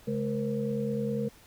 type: tone cluster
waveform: sine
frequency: 137.3 / 212.8 / 470.2 / 520 Hz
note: C#3 / G#3 / A#4 / C5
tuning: -16 / +42 / +15 / -11 cents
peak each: -35 / -31 / -32 / -40 dBFS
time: 0.07-1.29 s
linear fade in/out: 10 ms
effects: pink hiss -56 dBFS RMS until 1.46 s